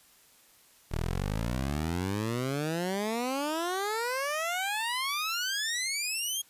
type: exponential sweep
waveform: 15% pulse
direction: up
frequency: 37.25 to 3300 Hz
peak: -23 dBFS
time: 0.91-6.42 s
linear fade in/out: 10 ms
effects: white hiss -60 dBFS RMS until 6.49 s + resampled to 32000 Hz